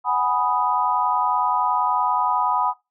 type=chord; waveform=sine; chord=G# minor seventh; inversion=third; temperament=equal; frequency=740 / 830.6 / 987.8 / 1244.5 Hz; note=F#5 / G#5 / B5 / D#6; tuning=0 / 0 / 0 / 0 cents; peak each=-26 / -25 / -21 / -25 dBFS; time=0.04-2.74 s; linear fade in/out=50 ms; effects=noise-tail reverb RT60 0.2 s tail -19 dB re dry